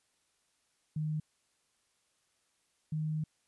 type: tone pair in turn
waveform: sine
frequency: 154 / 155.07 Hz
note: D#3 / D#3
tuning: -17 / -6 cents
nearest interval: unison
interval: 11 cents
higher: second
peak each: -31 / -31 dBFS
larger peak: neither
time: 0.96-1.2 / 2.92-3.24 s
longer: second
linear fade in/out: 5 ms
effects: white hiss -75 dBFS RMS until 3.47 s + resampled to 24000 Hz